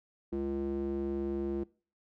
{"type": "tone with band-pass filter", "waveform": "square", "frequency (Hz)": 69, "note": "C#2", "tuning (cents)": -7, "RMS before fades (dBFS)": -34, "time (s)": [0.32, 1.64], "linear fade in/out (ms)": 10, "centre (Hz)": 310, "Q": 5.1, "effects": ["noise-tail reverb RT60 0.4 s tail -22 dB re dry"]}